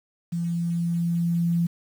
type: tone with level ramp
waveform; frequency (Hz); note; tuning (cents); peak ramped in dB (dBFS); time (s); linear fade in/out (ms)
sine; 170.3; F3; -43; -24 to -19; 0.32-1.67; 10
effects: 8-bit